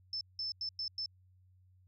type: tone bursts at uneven times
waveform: sine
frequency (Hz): 5274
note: E8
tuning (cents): 0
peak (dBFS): -35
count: 5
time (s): 0.13-0.21 / 0.39-0.52 / 0.61-0.69 / 0.79-0.88 / 0.98-1.06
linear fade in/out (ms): 2
effects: added 92 Hz sine -62 dBFS peak until 1.87 s